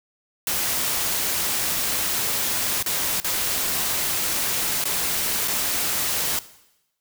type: noise with dropouts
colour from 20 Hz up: white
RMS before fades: -24 dBFS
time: 0.47-6.39 s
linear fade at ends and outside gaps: 1 ms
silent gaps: 2.826-2.861 / 3.201-3.245 / 4.84-4.854 / 5.476-5.481 s
effects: noise-tail reverb RT60 0.9 s tail -17 dB re dry